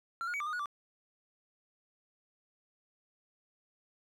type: tone with pitch steps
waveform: triangle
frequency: 1365 / 1437 / 2266 / 1184 / 1234 / 1457 / 1168 Hz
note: F6 / F6 / C#7 / D6 / D#6 / F#6 / D6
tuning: -40 / +49 / +37 / +14 / -15 / -27 / -10 cents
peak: -32 dBFS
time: 0.21-0.658 s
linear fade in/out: 0 ms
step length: 64 ms
effects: none